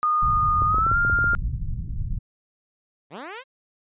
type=tone with pitch glide; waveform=sine; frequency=1226 to 1400.2 Hz; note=D#6 to F6; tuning=-26 to +4 cents; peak=-18 dBFS; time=0.03-1.35 s; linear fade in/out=0 ms; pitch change=+230 cents; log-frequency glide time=0.67-0.97 s
type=low-pass noise; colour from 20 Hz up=pink; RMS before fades=-27 dBFS; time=0.22-2.19 s; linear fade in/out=5 ms; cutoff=140 Hz; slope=24 dB/octave
type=clicks; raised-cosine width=2 ms; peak=-20 dBFS; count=10; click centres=0.62 / 0.745 / 0.784 / 0.866 / 0.915 / 1.049 / 1.098 / 1.188 / 1.242 / 1.335 s
type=linear sweep; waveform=10% pulse; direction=up; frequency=123.47 to 552 Hz; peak=-26 dBFS; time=3.1-3.44 s; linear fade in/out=50 ms
effects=resampled to 8000 Hz